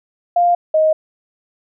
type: tone pair in turn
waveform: sine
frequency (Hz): 700 / 626.5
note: F5 / D#5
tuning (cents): +4 / +12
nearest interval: major second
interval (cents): 192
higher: first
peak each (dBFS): -10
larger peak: neither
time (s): 0.36-0.55 / 0.74-0.93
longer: neither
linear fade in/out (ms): 5
effects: none